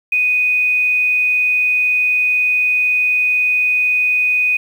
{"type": "tone with quantisation", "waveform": "sine", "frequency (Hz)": 2489, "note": "D#7", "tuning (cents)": 0, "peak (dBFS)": -12, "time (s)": [0.12, 4.57], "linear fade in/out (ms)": 5, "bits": 7, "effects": []}